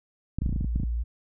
clicks, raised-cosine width 5 ms, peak -16 dBFS, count 11, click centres 0.386 / 0.42 / 0.462 / 0.493 / 0.527 / 0.562 / 0.61 / 0.645 / 0.76 / 0.8 / 0.834 s
sine tone, 58.27 Hz, A#1, in tune, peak -25 dBFS, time 0.41-1.04 s, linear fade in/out 20 ms
effects none

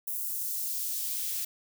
blue noise with high-pass filter sweep, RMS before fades -33 dBFS, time 0.07-1.45 s, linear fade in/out 5 ms, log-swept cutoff 10000 to 2200 Hz, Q 0.76, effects none

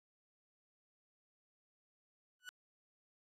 30% pulse tone with exponential growth, 1480 Hz, F#6, in tune, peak -39 dBFS, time 2.4-2.49 s, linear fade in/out 0 ms, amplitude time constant 19 ms, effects low-pass 11000 Hz 12 dB/octave + AAC 64 kbps

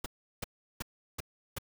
pink noise bursts, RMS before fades -36 dBFS, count 5, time 0.04-1.585 s, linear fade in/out 5 ms, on 21 ms, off 360 ms, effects none

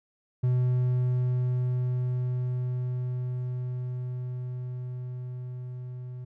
triangle tone with level ramp, 125.2 Hz, B2, 24 cents sharp, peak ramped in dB -19 to -34 dBFS, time 0.43-6.25 s, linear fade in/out 10 ms, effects none

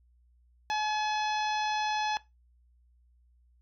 harmonic tone with a mistuned harmonic, 852 Hz, G#5, 44 cents sharp, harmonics 1 / 2 / 3 / 4 / 5 / 6 / 7, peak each -29 / -35 / -39 / -41 / -43 / -45 / -46 dBFS, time 0.7-2.17 s, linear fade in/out 0 ms, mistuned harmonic 5, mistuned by -37 cents, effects noise-tail reverb RT60 0.2 s tail -18 dB re dry + added 60 Hz sine -61 dBFS peak until 3.61 s

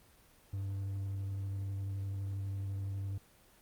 triangle tone with vibrato, 98 Hz, G2, in tune, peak -33 dBFS, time 0.53-3.18 s, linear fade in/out 5 ms, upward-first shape square, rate 12 Hz, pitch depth 9 cents each way, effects pink hiss -63 dBFS RMS until 3.61 s + Opus 24 kbps

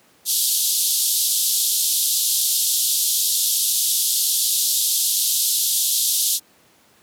white band-pass noise, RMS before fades -20 dBFS, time 0.25-6.4 s, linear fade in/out 50 ms, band 3300 to 14000 Hz, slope 48 dB/octave, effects pink hiss -55 dBFS RMS until 7.02 s + high-pass 150 Hz 12 dB/octave

